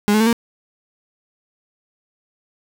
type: tone with pitch steps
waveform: 35% pulse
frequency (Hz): 206.3 / 214.8 / 223.7 / 232.9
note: G#3 / A3 / A3 / A#3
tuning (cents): -11 / -41 / +29 / -1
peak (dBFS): -11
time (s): 0.08-0.328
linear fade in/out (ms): 0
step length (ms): 62
effects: none